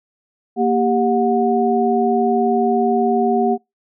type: tone cluster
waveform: sine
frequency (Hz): 233.9 / 395.4 / 728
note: A#3 / G4 / F#5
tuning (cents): +6 / +15 / -28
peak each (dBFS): -18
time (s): 0.56-3.58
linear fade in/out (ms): 50
effects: noise-tail reverb RT60 0.2 s tail -26 dB re dry